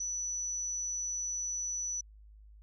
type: tone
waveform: sine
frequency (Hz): 5940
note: F#8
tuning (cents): +6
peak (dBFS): -33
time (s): 0-2.01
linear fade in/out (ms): 5
effects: added 52 Hz sine -52 dBFS peak until 2.62 s